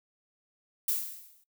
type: noise with exponential decay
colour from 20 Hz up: violet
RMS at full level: -26 dBFS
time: 0.88-1.44 s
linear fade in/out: 5 ms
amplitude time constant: 120 ms
effects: noise-tail reverb RT60 0.1 s tail -18 dB re dry